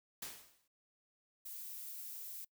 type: noise with exponential decay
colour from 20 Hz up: white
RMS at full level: -42 dBFS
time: 0.22-0.68 s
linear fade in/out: 5 ms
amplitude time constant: 98 ms
type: noise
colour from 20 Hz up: violet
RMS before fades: -47 dBFS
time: 1.45-2.45 s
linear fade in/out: 10 ms
effects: noise-tail reverb RT60 0.1 s tail -23 dB re dry